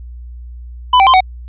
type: tone with pitch steps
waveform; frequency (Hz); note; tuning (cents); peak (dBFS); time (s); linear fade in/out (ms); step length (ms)
square; 1000 / 776 / 1041 / 748; B5 / G5 / C6 / F#5; +21 / -18 / -9 / +19; -6; 0.93-1.206; 5; 69
effects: added 60 Hz sine -28 dBFS peak until 1.48 s + resampled to 8000 Hz